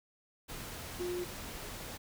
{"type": "tone in noise", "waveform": "sine", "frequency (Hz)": 355.8, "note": "F4", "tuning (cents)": 32, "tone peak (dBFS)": -34, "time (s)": [0.99, 1.25], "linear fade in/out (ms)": 20, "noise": "pink", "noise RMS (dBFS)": -44, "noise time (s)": [0.48, 1.98], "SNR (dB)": 7, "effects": []}